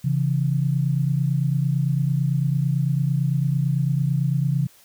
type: tone pair together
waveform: sine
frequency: 135.86 / 164.81 Hz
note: C#3 / E3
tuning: -34 / 0 cents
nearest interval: minor third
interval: 334 cents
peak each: -20 / -23 dBFS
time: 0.04-4.67 s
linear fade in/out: 10 ms
effects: white hiss -53 dBFS RMS until 4.84 s